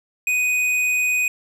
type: tone with hard clipping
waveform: sine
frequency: 2492 Hz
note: D#7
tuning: 2 cents sharp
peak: -19 dBFS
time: 0.27-1.28 s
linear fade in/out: 2 ms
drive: 9 dB
effects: none